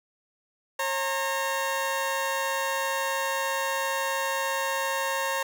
20% pulse tone pair together, 541 / 918 Hz, C#5 / A#5, -42 / -27 cents, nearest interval major sixth, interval 915 cents, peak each -24 dBFS, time 0.79-5.43 s, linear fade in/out 5 ms, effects none

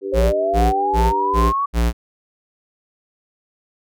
harmonic tone, 97.9 Hz, G2, 2 cents flat, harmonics 3 / 4 / 5, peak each -32 / -23 / -32 dBFS, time 0.01-1.53 s, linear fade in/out 50 ms
sine linear sweep, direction up, 523.3 to 1136 Hz, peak -17 dBFS, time 0.12-1.66 s, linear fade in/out 10 ms
square tone bursts, 58.27 Hz, A#1, in tune, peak -15 dBFS, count 5, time 0.13-1.93 s, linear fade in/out 50 ms, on 200 ms, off 200 ms
effects none

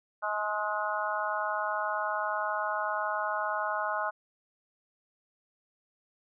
harmonic tone with a mistuned harmonic, 210.9 Hz, G#3, 27 cents sharp, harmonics 3 / 4 / 5 / 6 / 7, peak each -35 / -35 / -35 / -35 / -35 dBFS, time 0.22-4.11 s, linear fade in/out 20 ms, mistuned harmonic 7, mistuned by -22 cents, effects none

